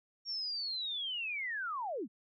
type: linear sweep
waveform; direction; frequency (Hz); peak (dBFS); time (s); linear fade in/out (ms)
sine; down; 5588 to 173; -35; 0.25-2.08; 50
effects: none